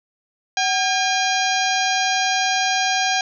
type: harmonic tone with a mistuned harmonic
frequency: 809 Hz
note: G#5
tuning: 46 cents flat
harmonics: 1 / 2 / 3 / 4 / 5 / 6 / 7 / 8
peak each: -21 / -24 / -26 / -27 / -28 / -29 / -29 / -30 dBFS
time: 0.57-3.21 s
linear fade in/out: 2 ms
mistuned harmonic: 1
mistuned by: -110 cents
effects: none